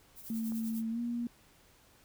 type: noise with tremolo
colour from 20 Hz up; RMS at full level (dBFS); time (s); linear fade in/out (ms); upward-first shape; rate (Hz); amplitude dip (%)
violet; -45; 0.15-0.84; 50; triangle; 10; 70
type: tone with pitch glide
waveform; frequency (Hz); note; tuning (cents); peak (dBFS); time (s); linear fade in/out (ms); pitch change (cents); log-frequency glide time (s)
sine; 224.5 to 237.6; A3 to A#3; +35 to +33; -32; 0.3-1.27; 2; +98; 0.9-1
type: click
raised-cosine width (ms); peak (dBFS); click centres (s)
1; -37; 0.521
effects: pink hiss -63 dBFS RMS until 2.04 s